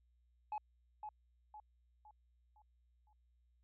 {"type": "tone with echo", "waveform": "sine", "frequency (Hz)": 849, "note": "G#5", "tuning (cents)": 38, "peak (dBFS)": -36, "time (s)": [0.52, 0.58], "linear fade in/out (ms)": 2, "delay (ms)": 510, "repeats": 5, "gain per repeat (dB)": -7, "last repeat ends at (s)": 3.13, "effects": ["tanh soft clip ceiling -37 dBFS", "added 60 Hz sine -70 dBFS peak until 3.63 s"]}